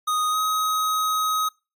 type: tone with pitch glide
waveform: square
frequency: 1244 to 1264.3 Hz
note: D#6 to D#6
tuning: -1 to +27 cents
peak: -21 dBFS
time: 0.07-1.49 s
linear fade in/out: 10 ms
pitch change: +28 cents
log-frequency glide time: 0.31-0.37 s
effects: noise-tail reverb RT60 0.3 s tail -26 dB re dry + MP3 64 kbps